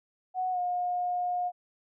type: tone with pitch glide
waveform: sine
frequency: 740 to 716 Hz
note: F#5 to F5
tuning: 0 to +43 cents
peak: -27 dBFS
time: 0.34-1.52 s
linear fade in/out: 50 ms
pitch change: -57 cents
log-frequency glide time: 0.51-0.59 s
effects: none